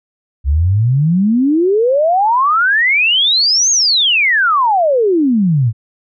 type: exponential two-way sweep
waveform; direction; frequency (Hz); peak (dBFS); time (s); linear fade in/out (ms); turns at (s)
sine; up then down; 65.41 to 6645 to 105.3; -9; 0.44-5.73; 50; 3.71
effects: none